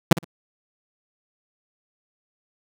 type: tone with echo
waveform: sawtooth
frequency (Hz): 167.3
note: E3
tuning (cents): +26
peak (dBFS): -4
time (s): 0.11-0.13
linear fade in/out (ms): 5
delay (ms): 58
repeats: 2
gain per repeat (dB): -15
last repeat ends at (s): 0.246
effects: none